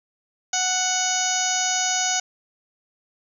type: harmonic tone with a mistuned harmonic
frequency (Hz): 740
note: F#5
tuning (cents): 0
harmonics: 1 / 2 / 3 / 4 / 5 / 6 / 7 / 8 / 9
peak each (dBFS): -27 / -30 / -33 / -31 / -33 / -35 / -32 / -27 / -25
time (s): 0.53-2.2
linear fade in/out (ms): 5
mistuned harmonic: 7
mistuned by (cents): -38
effects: 9-bit